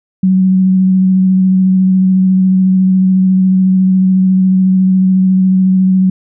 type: tone with vibrato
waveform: sine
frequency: 187.5 Hz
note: F#3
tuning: 23 cents sharp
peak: -6 dBFS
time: 0.23-6.1 s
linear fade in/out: 5 ms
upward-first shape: square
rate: 14 Hz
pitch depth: 12 cents each way
effects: none